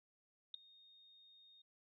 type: tone with ADSR envelope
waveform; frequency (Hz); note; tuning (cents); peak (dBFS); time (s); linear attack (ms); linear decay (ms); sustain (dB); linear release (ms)
sine; 3700; A#7; -14; -38; 0.54-1.62; 3; 6; -24; 6
effects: none